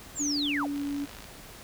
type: linear sweep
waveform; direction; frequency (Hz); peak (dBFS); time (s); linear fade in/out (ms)
sine; down; 7660 to 311.1; -28; 0.15-0.68; 50
type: tone with pitch glide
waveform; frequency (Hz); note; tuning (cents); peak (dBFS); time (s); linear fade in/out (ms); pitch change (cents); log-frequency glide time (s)
sine; 289.6 to 284.5; D4 to C#4; -24 to +45; -29; 0.19-1.06; 20; -31; 0.47-0.83
type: click train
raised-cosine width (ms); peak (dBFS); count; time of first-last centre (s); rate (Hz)
0.2; -28; 27; 0.76-1.242; 53.9
effects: pink hiss -47 dBFS RMS until 1.63 s